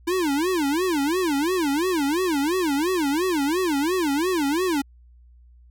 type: tone with vibrato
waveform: square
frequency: 322.3 Hz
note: E4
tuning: 39 cents flat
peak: -21 dBFS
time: 0.07-4.82 s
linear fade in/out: 10 ms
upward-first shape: sine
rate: 2.9 Hz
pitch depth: 270 cents each way
effects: added 60 Hz sine -48 dBFS peak until 5.7 s